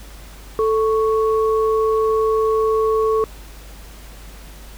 sine tone pair together, 440 / 1108.7 Hz, A4 / C#6, 0 / 0 cents, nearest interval octave + major third, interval 1600 cents, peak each -15 / -22 dBFS, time 0.59-3.24 s, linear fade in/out 0 ms, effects added 50 Hz sine -37 dBFS peak until 4.77 s + pink hiss -43 dBFS RMS until 4.77 s

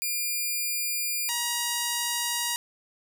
5% pulse tone pair in turn, 2400 / 952.4 Hz, D7 / A#5, +37 / +37 cents, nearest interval octave + major third, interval 1600 cents, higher first, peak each -17 / -14 dBFS, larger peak second, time 0.02-1.29 / 1.29-2.56 s, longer neither, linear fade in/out 0 ms, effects none

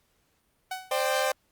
sawtooth tone with exponential decay, 749 Hz, F#5, 21 cents sharp, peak -25 dBFS, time 0.71-1 s, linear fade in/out 5 ms, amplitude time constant 63 ms
sawtooth chord, C suspended second, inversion none, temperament equal with one note detuned, 523.3 / 597.3 / 784 Hz, C5 / D5 / G5, 0 / +29 / 0 cents, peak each -24 / -25 / -26 dBFS, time 0.91-1.32 s, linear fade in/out 5 ms
effects pink hiss -70 dBFS RMS until 1.51 s + Opus 48 kbps

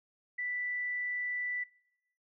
sine tone, 1975.5 Hz, B6, in tune, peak -33 dBFS, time 0.38-1.64 s, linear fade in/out 10 ms, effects noise-tail reverb RT60 0.9 s tail -22 dB re dry

